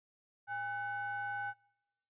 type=ring-modulated tone; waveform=triangle; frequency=349 Hz; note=F4; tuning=1 cent flat; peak=-31 dBFS; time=0.47-1.54 s; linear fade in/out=50 ms; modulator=1160 Hz; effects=noise-tail reverb RT60 0.9 s tail -25 dB re dry + resampled to 8000 Hz